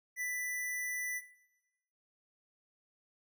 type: tone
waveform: square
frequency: 1984 Hz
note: B6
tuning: 7 cents sharp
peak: -35 dBFS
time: 0.16-1.22 s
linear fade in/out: 50 ms
effects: noise-tail reverb RT60 1.0 s tail -17 dB re dry